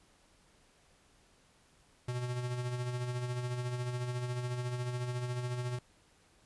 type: tone with tremolo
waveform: square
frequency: 123.47 Hz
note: B2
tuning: in tune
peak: -33 dBFS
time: 2.08-5.79 s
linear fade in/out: 5 ms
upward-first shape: sine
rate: 14 Hz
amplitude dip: 45%
effects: pink hiss -66 dBFS RMS until 6.45 s + resampled to 24000 Hz